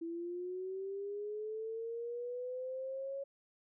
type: linear sweep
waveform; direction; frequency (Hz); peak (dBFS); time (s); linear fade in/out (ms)
sine; up; 329.6 to 554.4; -38; 0.01-3.24; 10
effects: none